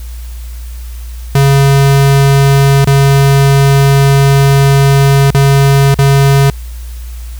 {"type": "tone with dropouts", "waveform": "square", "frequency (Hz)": 138.4, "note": "C#3", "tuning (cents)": -2, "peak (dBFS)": -5, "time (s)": [1.35, 6.5], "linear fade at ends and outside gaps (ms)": 2, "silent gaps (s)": [[2.846, 2.872], [5.306, 5.346], [5.943, 5.988]], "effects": ["added 59 Hz sine -21 dBFS peak until 7.39 s", "white hiss -38 dBFS RMS until 7.39 s"]}